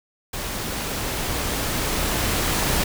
pink noise with level ramp, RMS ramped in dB -29 to -21 dBFS, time 0.33-2.84 s, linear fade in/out 5 ms, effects none

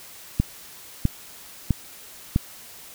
click train, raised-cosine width 5 ms, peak -6 dBFS, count 4, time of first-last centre 0.4-2.361 s, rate 1.53 Hz, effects white hiss -44 dBFS RMS until 2.94 s

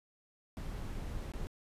brown noise with dropouts, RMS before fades -40 dBFS, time 0.57-1.47 s, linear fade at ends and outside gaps 0 ms, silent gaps 1.319-1.337 s, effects resampled to 32000 Hz

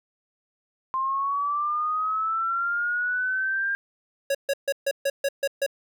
sine linear sweep, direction up, 1046.5 to 1605 Hz, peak -23 dBFS, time 0.94-3.75 s, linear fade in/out 0 ms
square tone bursts, 554 Hz, C#5, 1 cent flat, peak -22 dBFS, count 8, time 4.3-5.664 s, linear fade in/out 5 ms, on 48 ms, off 140 ms
effects none

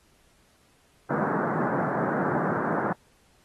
pink band-pass noise, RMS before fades -27 dBFS, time 1.1-2.93 s, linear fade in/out 5 ms, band 140 to 1600 Hz, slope 48 dB/octave, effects pink hiss -63 dBFS RMS until 3.44 s + AAC 32 kbps

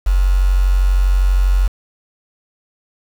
sine tone with quantisation, 46.25 Hz, F#1, in tune, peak -10 dBFS, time 0.06-1.68 s, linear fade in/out 10 ms, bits 5, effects none

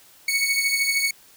sawtooth beating tone pair, 2217 / 2230 Hz, C#7 / C#7, 0 / +10 cents, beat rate 13 Hz, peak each -18 / -22 dBFS, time 0.28-1.11 s, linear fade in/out 5 ms, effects white hiss -52 dBFS RMS until 1.36 s

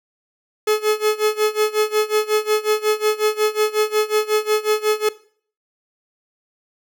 45% pulse tone with tremolo, 427.4 Hz, G#4, 50 cents sharp, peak -13 dBFS, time 0.67-5.09 s, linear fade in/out 5 ms, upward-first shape sine, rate 5.5 Hz, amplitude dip 90%, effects noise-tail reverb RT60 0.5 s tail -19 dB re dry

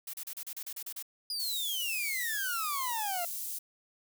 blue noise bursts, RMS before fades -40 dBFS, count 10, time 0.07-1.026 s, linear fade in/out 5 ms, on 65 ms, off 34 ms
40% pulse exponential sweep, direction down, 4978 to 677 Hz, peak -32 dBFS, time 1.3-3.25 s, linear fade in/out 2 ms
white high-pass noise, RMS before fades -38 dBFS, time 1.39-3.59 s, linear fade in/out 10 ms, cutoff 7400 Hz, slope 12 dB/octave
effects none

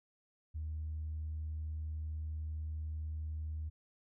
sine tone, 77.78 Hz, D#2, in tune, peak -36 dBFS, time 0.54-3.7 s, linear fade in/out 20 ms, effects tanh soft clip ceiling -33 dBFS

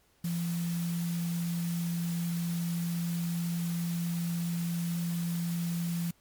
sine tone in noise, 170.6 Hz, F3, 40 cents flat, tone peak -29 dBFS, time 0.24-6.11 s, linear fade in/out 5 ms, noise white, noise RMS -44 dBFS, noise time 0.24-6.11 s, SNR +12 dB, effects pink hiss -67 dBFS RMS until 6.2 s + MP3 96 kbps

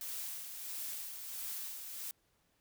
blue noise with tremolo, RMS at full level -41 dBFS, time 0.01-2.11 s, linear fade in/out 0 ms, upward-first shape sine, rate 1.5 Hz, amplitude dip 45%, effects pink hiss -75 dBFS RMS until 2.6 s

